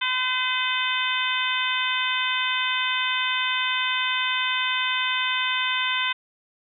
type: harmonic tone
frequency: 510 Hz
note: C5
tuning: 44 cents flat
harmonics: 2 / 3 / 4 / 5 / 6 / 7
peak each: -29 / -29 / -29 / -29 / -29 / -29 dBFS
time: 0.01-6.13 s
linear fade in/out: 10 ms
effects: none